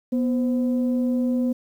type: tone pair together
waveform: sine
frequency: 245.4 / 520 Hz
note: B3 / C5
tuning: -11 / -11 cents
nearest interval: octave + minor second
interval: 1300 cents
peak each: -19 / -29 dBFS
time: 0.12-1.53 s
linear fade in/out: 10 ms
effects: tanh soft clip ceiling -13 dBFS + 9-bit